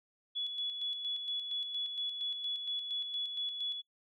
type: tone with tremolo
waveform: sine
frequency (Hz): 3400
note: G#7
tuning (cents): +40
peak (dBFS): -33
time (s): 0.35-3.82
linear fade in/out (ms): 20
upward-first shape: square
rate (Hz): 4.3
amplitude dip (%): 45
effects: noise-tail reverb RT60 0.1 s tail -24 dB re dry